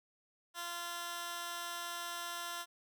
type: tone with high-pass filter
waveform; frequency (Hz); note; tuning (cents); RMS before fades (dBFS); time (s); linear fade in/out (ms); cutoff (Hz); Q
15% pulse; 345.3; F4; -20; -42; 0.54-2.66; 50; 1200; 0.62
effects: none